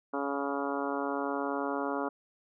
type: harmonic tone with a mistuned harmonic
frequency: 140.4 Hz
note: C#3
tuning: 22 cents sharp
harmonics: 2 / 3 / 4 / 5 / 6 / 7 / 8 / 9 / 10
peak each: -35 / -37 / -38 / -39 / -40 / -40 / -41 / -42 / -42 dBFS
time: 0.13-2.09 s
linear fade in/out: 10 ms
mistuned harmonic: 9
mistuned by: -16 cents
effects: none